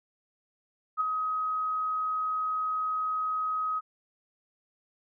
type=tone with ADSR envelope; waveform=sine; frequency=1264 Hz; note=D#6; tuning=27 cents sharp; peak=-22 dBFS; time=0.97-3.81 s; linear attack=35 ms; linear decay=15 ms; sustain=-5 dB; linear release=32 ms; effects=none